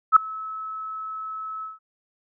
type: tone with ADSR envelope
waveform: sine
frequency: 1297 Hz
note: E6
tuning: 28 cents flat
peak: -6 dBFS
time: 0.12-1.79 s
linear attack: 43 ms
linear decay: 3 ms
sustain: -24 dB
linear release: 160 ms
effects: none